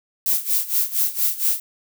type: noise with tremolo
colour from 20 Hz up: violet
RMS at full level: -18 dBFS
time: 0.26-1.6 s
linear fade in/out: 2 ms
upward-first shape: sine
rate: 4.3 Hz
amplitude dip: 85%
effects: none